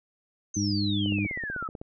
sine exponential sweep, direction down, 6330 to 1260 Hz, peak -31 dBFS, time 0.54-1.68 s, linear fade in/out 5 ms
harmonic tone, 101.5 Hz, G#2, 39 cents flat, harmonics 1 / 2 / 3, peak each -29 / -29 / -29 dBFS, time 0.56-1.27 s, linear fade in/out 10 ms
click train, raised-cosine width 2 ms, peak -25 dBFS, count 13, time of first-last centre 1.06-1.815 s, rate 15.9 Hz
effects none

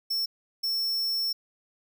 square tone bursts at uneven times, 5400 Hz, E8, 41 cents sharp, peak -26 dBFS, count 2, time 0.1-0.26 / 0.63-1.33 s, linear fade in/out 10 ms, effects none

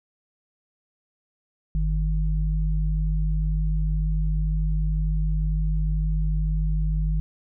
sine tone pair together, 49 / 155.56 Hz, G1 / D#3, 0 / 0 cents, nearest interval octave + minor sixth, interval 2000 cents, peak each -21 / -27 dBFS, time 1.75-7.2 s, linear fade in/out 0 ms, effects none

